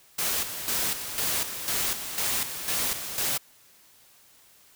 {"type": "noise with tremolo", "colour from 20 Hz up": "white", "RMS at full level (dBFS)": -27, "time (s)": [0.18, 3.38], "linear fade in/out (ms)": 10, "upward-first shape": "square", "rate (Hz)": 2, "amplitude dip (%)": 60, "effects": ["white hiss -57 dBFS RMS until 4.75 s"]}